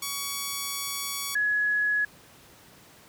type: tone pair in turn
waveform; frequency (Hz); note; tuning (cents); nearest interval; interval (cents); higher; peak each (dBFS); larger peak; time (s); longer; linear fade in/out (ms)
5% pulse / sine; 1125 / 1685.6; C#6 / G#6; +25 / +25; perfect fifth; 700; second; -18 / -22; first; 0.02-1.35 / 1.35-2.05; first; 5
effects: pink hiss -53 dBFS RMS until 3.08 s + high-pass 80 Hz 12 dB/octave